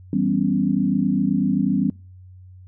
sine chord, C# half-diminished seventh, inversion first, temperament equal with one note detuned, 164.81 / 196 / 249.4 / 277.2 Hz, E3 / G3 / B3 / C#4, 0 / 0 / +17 / 0 cents, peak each -26 / -21 / -23 / -23 dBFS, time 0.13-1.9 s, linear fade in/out 2 ms, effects noise-tail reverb RT60 0.4 s tail -25 dB re dry + added 92 Hz sine -41 dBFS peak until 2.67 s

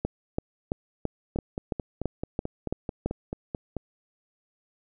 two click trains, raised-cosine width 2 ms, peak -17 / -13 dBFS, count 12 / 10, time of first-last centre 1.36-3.767 / 0.05-3.06 s, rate 4.57 / 2.99 Hz, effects none

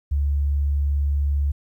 sine tone, 71.3 Hz, C#2, 49 cents sharp, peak -18 dBFS, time 0.11-1.52 s, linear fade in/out 10 ms, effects 10-bit

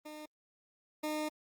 20% pulse tone pair in turn, 304.1 / 305.3 Hz, D#4 / D#4, -40 / -33 cents, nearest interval unison, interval 7 cents, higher second, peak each -39 / -29 dBFS, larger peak second, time 0.05-0.26 / 1.03-1.29 s, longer second, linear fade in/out 10 ms, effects Opus 32 kbps

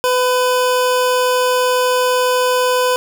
25% pulse tone, 502 Hz, B4, 28 cents sharp, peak -9 dBFS, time 0.04-2.96 s, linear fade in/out 0 ms, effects none

